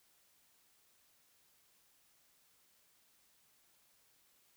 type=silence; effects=white hiss -71 dBFS RMS until 4.56 s